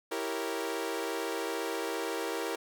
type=chord; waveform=sawtooth; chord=E diminished seventh; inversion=none; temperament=equal; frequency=329.6 / 392 / 466.2 / 554.4 Hz; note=E4 / G4 / Bb4 / Db5; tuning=0 / 0 / 0 / 0 cents; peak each=-34 / -34 / -32 / -38 dBFS; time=0.11-2.56 s; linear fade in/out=10 ms; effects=none